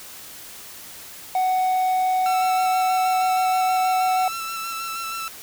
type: tone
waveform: triangle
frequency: 744 Hz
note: F#5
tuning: 9 cents sharp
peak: -16 dBFS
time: 1.35-4.28 s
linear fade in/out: 2 ms
type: tone with vibrato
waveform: sawtooth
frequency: 1335 Hz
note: E6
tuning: 22 cents sharp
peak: -24 dBFS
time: 2.26-5.28 s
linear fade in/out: 0 ms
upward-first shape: square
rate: 6.3 Hz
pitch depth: 18 cents each way
effects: white hiss -40 dBFS RMS until 5.42 s